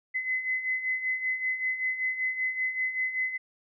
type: beating tone pair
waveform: sine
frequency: 2029 / 2034.2 Hz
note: B6 / C7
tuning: +46 / -49 cents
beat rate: 5.2 Hz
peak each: -34 / -28 dBFS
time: 0.14-3.38 s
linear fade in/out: 20 ms
effects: none